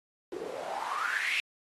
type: noise with band-pass filter sweep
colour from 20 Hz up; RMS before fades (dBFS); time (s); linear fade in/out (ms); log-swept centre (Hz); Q
white; -34; 0.32-1.4; 0; 350 to 2600; 8.3
effects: AAC 32 kbps